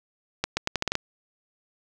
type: accelerating click train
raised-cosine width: 0.2 ms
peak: -7 dBFS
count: 8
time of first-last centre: 0.44-0.954 s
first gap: 130 ms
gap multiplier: 0.8
effects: none